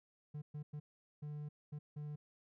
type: tone bursts at uneven times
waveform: triangle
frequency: 148.6 Hz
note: D3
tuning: 21 cents sharp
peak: -40 dBFS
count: 6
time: 0.34-0.42 / 0.54-0.63 / 0.73-0.8 / 1.22-1.49 / 1.72-1.79 / 1.96-2.16 s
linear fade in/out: 10 ms
effects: none